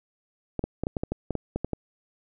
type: clicks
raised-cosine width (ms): 2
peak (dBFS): -14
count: 12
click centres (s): 0.593 / 0.64 / 0.836 / 0.869 / 0.968 / 1.035 / 1.12 / 1.307 / 1.353 / 1.56 / 1.646 / 1.733
effects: none